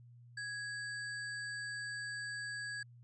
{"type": "tone with sample-and-hold", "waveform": "sine", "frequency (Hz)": 1661.2, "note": "G#6", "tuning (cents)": 0, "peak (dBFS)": -39, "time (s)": [0.37, 2.83], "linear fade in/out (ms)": 5, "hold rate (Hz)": 6300, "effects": ["added 120 Hz sine -55 dBFS peak until 3.03 s", "resampled to 22050 Hz"]}